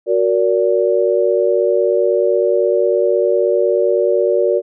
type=chord; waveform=sine; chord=Gb augmented; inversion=none; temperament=equal with one note detuned; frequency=370 / 466.2 / 575.9 Hz; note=Gb4 / Bb4 / D5; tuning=0 / 0 / -34 cents; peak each=-16 dBFS; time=0.06-4.62 s; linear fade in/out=50 ms; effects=none